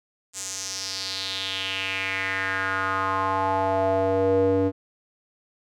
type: tone with band-pass filter sweep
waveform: square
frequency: 95.8 Hz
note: G2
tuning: 39 cents flat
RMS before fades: -25 dBFS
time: 0.33-4.72 s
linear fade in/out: 50 ms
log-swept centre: 7500 to 380 Hz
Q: 3.8
effects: none